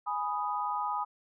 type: chord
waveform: sine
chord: G# minor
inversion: none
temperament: equal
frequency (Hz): 830.6 / 987.8 / 1244.5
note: G#5 / B5 / D#6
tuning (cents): 0 / 0 / 0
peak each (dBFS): -34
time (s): 0.06-1.05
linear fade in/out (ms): 20
effects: none